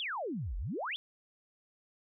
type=exponential two-way sweep; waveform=sine; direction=down then up; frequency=3607 to 40.19 to 3607 Hz; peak=-34 dBFS; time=0-0.96 s; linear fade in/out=0 ms; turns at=0.57 s; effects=none